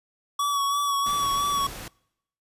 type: tone with vibrato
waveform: square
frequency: 1133 Hz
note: C#6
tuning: 37 cents sharp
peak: -23 dBFS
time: 0.39-1.67 s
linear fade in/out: 5 ms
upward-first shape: sine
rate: 3 Hz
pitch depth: 28 cents each way
type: noise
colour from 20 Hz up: pink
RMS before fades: -38 dBFS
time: 1.06-1.88 s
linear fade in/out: 2 ms
effects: noise-tail reverb RT60 0.8 s tail -25 dB re dry + resampled to 32000 Hz